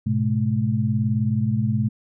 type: tone cluster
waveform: sine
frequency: 107.9 / 126.8 / 214.1 Hz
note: A2 / B2 / A3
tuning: -33 / +46 / -47 cents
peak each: -23 dBFS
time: 0.06-1.89 s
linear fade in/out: 10 ms
effects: none